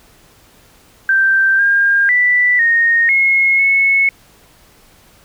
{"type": "tone with pitch steps", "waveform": "sine", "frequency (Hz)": [1567, 1609, 1974, 1854, 2166, 2196], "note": ["G6", "G6", "B6", "A#6", "C#7", "C#7"], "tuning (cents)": [-1, 45, -1, -10, -41, -17], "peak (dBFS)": -9, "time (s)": [1.09, 4.09], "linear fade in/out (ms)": 2, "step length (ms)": 500, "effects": ["pink hiss -48 dBFS RMS until 5.24 s"]}